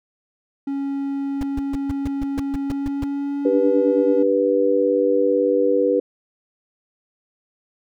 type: tone with pitch glide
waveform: triangle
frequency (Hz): 277.2 to 284.7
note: C#4 to C#4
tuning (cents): 0 to +46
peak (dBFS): -20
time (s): 0.67-4.23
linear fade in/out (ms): 5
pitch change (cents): +46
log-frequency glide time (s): 2.63-3.62
type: noise bursts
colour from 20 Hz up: brown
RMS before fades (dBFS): -26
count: 11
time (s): 1.41-3.041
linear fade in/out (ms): 2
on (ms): 21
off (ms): 140
type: harmonic tone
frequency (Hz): 98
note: G2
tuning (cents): 0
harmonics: 3 / 4 / 5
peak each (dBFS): -22 / -21 / -17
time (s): 3.45-6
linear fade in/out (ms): 5
effects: none